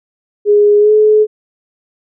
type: tone with pitch glide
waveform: sine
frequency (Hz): 414 to 427.4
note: G#4 to G#4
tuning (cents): -5 to +50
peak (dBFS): -5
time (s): 0.45-1.27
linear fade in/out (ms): 50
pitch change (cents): +55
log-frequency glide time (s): 0.79-0.92
effects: none